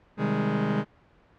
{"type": "chord", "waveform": "sawtooth", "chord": "Ab major seventh", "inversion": "first", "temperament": "just", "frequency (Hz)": [129.78, 155.74, 194.67, 207.7], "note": ["C3", "Eb3", "G3", "Ab3"], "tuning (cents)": [-14, 2, -12, 0], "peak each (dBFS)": [-28, -26, -27, -22], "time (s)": [0.17, 0.85], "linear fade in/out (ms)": 50, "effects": ["pink hiss -59 dBFS RMS until 1.38 s", "low-pass 2000 Hz 12 dB/octave"]}